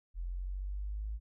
sine linear sweep, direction up, 42.53 to 54.2 Hz, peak -35 dBFS, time 0.14-1.2 s, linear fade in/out 50 ms, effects none

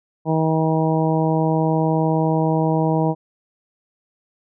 harmonic tone, 159.4 Hz, D#3, 42 cents sharp, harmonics 1 / 2 / 3 / 4 / 5 / 6, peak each -19 / -22 / -24 / -25 / -26 / -27 dBFS, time 0.25-3.15 s, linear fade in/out 50 ms, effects none

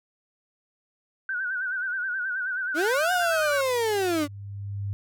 sine tone with vibrato, 1504 Hz, F#6, 28 cents sharp, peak -26 dBFS, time 1.29-3.61 s, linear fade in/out 2 ms, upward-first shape sine, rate 9.4 Hz, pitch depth 83 cents each way
35% pulse linear two-way sweep, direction up then down, 280.3 to 736 to 280.3 Hz, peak -21 dBFS, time 2.74-4.28 s, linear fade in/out 50 ms, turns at 3.12 s
sine tone with exponential growth, 100.2 Hz, G2, 38 cents sharp, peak -26 dBFS, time 2.76-4.93 s, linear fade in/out 0 ms, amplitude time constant 470 ms
effects none

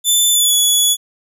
15% pulse tone with pitch glide, 3520 to 3400 Hz, A7 to G#7, 0 to +40 cents, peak -4 dBFS, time 0.04-0.97 s, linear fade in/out 50 ms, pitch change -60 cents, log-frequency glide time 0.32-0.53 s, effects none

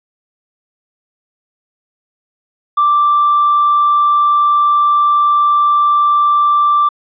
triangle tone, 1174.7 Hz, D6, in tune, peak -5 dBFS, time 2.77-6.89 s, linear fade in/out 10 ms, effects tanh soft clip ceiling -5 dBFS + resampled to 11025 Hz

